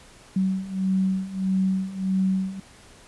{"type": "beating tone pair", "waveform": "sine", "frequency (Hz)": [188.6, 190.2], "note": ["F#3", "F#3"], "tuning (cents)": [33, 48], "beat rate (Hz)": 1.6, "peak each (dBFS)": [-26, -23], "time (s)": [0.36, 2.6], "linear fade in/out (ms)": 5, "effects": ["pink hiss -50 dBFS RMS until 3.07 s", "resampled to 24000 Hz"]}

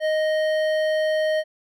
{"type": "tone with hard clipping", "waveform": "triangle", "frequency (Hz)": 622.3, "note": "D#5", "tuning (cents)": 0, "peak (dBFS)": -21, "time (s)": [0, 1.44], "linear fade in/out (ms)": 50, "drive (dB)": 15, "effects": []}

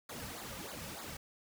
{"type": "noise with flanger", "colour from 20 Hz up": "pink", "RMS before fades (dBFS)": -45, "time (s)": [0.09, 1.17], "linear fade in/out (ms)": 5, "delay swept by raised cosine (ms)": [0.34, 2.94], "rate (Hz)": 3.3, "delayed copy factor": -0.95, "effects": []}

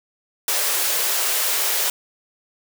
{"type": "high-pass noise", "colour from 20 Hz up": "white", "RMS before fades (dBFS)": -21, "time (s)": [0.48, 1.9], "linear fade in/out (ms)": 2, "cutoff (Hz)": 370, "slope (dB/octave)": 48, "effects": []}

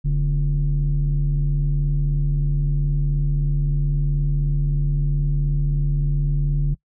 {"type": "tone pair together", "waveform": "sine", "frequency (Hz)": [40.43, 144.3], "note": ["E1", "D3"], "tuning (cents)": [-33, -30], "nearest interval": "octave + minor seventh", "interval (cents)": 2203, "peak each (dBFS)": -18, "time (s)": [0.04, 6.75], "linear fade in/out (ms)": 20, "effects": ["noise-tail reverb RT60 0.1 s tail -23 dB re dry", "tanh soft clip ceiling -13 dBFS"]}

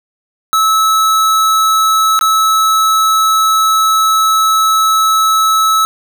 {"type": "tone with dropouts", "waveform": "square", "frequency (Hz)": 1300, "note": "E6", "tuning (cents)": -24, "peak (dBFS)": -9, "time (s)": [0.53, 5.85], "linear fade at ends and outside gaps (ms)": 0, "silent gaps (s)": [2.191, 2.211], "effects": []}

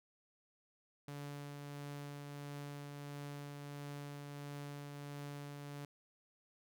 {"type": "tone with tremolo", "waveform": "sawtooth", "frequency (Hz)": 143.8, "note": "D3", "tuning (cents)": -36, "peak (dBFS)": -40, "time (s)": [1.08, 5.85], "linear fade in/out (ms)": 2, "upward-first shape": "triangle", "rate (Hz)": 1.5, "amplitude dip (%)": 30, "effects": []}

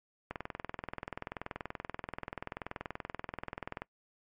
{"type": "click train", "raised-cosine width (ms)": 0.5, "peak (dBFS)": -22, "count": 74, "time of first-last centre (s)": [0.31, 3.82], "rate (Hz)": 20.8, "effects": ["noise-tail reverb RT60 0.1 s tail -22 dB re dry", "MP3 64 kbps"]}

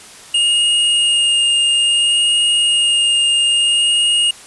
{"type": "tone with vibrato", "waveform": "square", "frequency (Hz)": 2842, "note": "F7", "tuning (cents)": 30, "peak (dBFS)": -12, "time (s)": [0.34, 4.31], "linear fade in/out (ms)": 5, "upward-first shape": "sine", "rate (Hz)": 0.59, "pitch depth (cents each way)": 10, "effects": ["white hiss -38 dBFS RMS until 4.46 s", "resampled to 24000 Hz"]}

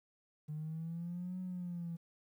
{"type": "linear two-way sweep", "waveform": "triangle", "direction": "up then down", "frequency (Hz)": [150, 185, 166.5], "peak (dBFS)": -35, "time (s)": [0.48, 1.97], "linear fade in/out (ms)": 20, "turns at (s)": 1.4, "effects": ["tanh soft clip ceiling -36 dBFS", "12-bit"]}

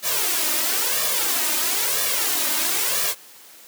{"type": "noise with flanger", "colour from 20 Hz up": "white", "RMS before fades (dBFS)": -22, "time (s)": [0.02, 3.15], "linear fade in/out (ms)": 50, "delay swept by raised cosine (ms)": [1.7, 3.3], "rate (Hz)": 1, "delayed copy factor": 0.8, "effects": ["white hiss -46 dBFS RMS until 3.67 s", "high-pass 200 Hz 12 dB/octave"]}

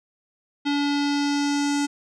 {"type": "tone with low-pass filter sweep", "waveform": "square", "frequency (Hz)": 286.8, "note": "D4", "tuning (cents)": -41, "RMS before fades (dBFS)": -23, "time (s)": [0.65, 1.87], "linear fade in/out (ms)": 20, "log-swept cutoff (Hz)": [3900, 7300], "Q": 2.4, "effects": []}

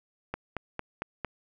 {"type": "click train", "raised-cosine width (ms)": 0.5, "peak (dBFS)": -17, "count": 5, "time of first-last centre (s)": [0.34, 1.247], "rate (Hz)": 4.41, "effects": []}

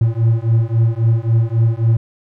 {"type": "beating tone pair", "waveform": "triangle", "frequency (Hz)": [112.3, 116], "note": ["A2", "A#2"], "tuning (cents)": [36, -8], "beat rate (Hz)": 3.7, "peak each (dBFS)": -13, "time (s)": [0.01, 1.97], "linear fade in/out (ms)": 5, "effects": []}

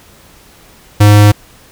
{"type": "tone", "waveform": "square", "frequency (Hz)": 103.83, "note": "G#2", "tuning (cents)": 0, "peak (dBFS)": -3, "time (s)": [1, 1.32], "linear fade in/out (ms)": 10, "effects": ["pink hiss -42 dBFS RMS until 1.71 s"]}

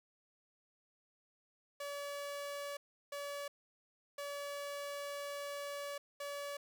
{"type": "tone bursts at uneven times", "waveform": "sawtooth", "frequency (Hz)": 571, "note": "D5", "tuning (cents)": -49, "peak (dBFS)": -37, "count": 4, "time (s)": [[1.8, 2.77], [3.12, 3.48], [4.18, 5.98], [6.2, 6.57]], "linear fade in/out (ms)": 5, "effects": []}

